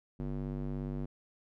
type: tone with band-pass filter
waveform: square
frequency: 48.6 Hz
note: G1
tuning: 14 cents flat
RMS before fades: -37 dBFS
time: 0.19-1.06 s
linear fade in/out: 10 ms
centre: 220 Hz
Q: 1.2
effects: none